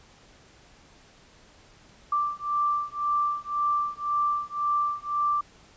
sine beating tone pair, 1174.7 / 1176.6 Hz, D6 / D6, 0 / +3 cents, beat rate 1.9 Hz, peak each -27 dBFS, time 2.12-5.41 s, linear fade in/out 5 ms, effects pink hiss -55 dBFS RMS until 5.76 s + resampled to 16000 Hz

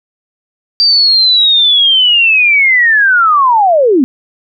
sine linear sweep, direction down, 4699 to 239.2 Hz, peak -5 dBFS, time 0.8-4.04 s, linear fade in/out 0 ms, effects none

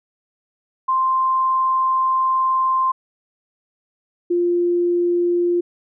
sine tone pair in turn, 1046.5 / 349.2 Hz, C6 / F4, 0 / 0 cents, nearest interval octave + perfect fifth, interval 1900 cents, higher first, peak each -15 dBFS, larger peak neither, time 0.88-2.92 / 4.3-5.61 s, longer first, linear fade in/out 10 ms, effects none

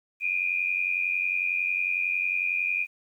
sine tone pair together, 2392 / 2483 Hz, D7 / D#7, +31 / -4 cents, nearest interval minor second, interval 65 cents, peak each -27 / -27 dBFS, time 0.2-2.87 s, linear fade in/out 50 ms, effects 10-bit

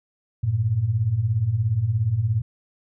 sine beating tone pair, 97.2 / 114.2 Hz, G2 / A#2, -14 / -35 cents, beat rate 17 Hz, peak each -25 / -20 dBFS, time 0.43-2.42 s, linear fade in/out 10 ms, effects none

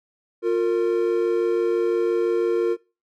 triangle tone pair together, 353.5 / 459.4 Hz, F4 / A#4, +21 / -25 cents, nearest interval perfect fourth, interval 454 cents, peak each -19 dBFS, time 0.42-2.77 s, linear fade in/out 50 ms, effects noise-tail reverb RT60 0.3 s tail -21 dB re dry

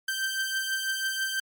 sawtooth beating tone pair, 1560 / 1566.1 Hz, G6 / G6, -9 / -2 cents, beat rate 6.1 Hz, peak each -25 / -30 dBFS, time 0.08-1.4 s, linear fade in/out 5 ms, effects MP3 96 kbps

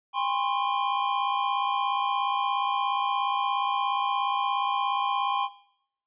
square tone cluster, 807 / 1025 / 1082 Hz, G#5 / C6 / C#6, -50 / -36 / -42 cents, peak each -30 dBFS, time 0.13-5.49 s, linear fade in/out 50 ms, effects noise-tail reverb RT60 0.7 s tail -17 dB re dry + resampled to 8000 Hz

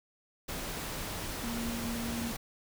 sine tone in noise, 233.1 Hz, A#3, in tune, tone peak -35 dBFS, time 1.43-2.32 s, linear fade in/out 10 ms, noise pink, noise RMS -38 dBFS, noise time 0.48-2.37 s, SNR 0 dB, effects none

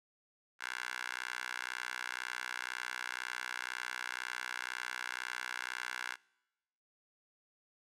10% pulse tone with high-pass filter, 62 Hz, B1, 7 cents sharp, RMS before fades -41 dBFS, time 0.59-6.17 s, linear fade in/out 50 ms, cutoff 1500 Hz, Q 2.6, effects noise-tail reverb RT60 1.0 s tail -25 dB re dry + low-pass 10000 Hz 12 dB/octave

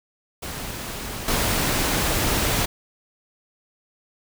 pink noise with level steps, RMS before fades -32 / -22 dBFS, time 0.42-2.66 s, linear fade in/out 10 ms, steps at 1.28 s, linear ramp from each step 2 ms, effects none

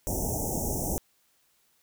pink band-stop noise, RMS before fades -30 dBFS, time 0.07-0.98 s, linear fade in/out 0 ms, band 870 to 5700 Hz, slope 96 dB/octave, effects white hiss -68 dBFS RMS until 1.82 s

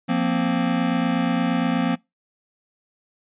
square chord, F suspended fourth, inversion none, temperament equal, 174.61 / 233.1 / 261.6 Hz, F3 / Bb3 / C4, 0 / 0 / 0 cents, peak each -25 / -24 / -24 dBFS, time 0.08-1.96 s, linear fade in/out 20 ms, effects noise-tail reverb RT60 0.2 s tail -23 dB re dry + resampled to 8000 Hz

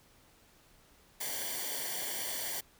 white noise with comb filter, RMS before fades -37 dBFS, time 1.2-2.61 s, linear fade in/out 10 ms, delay 0.77 ms, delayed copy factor -0.8, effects pink hiss -63 dBFS RMS until 2.79 s

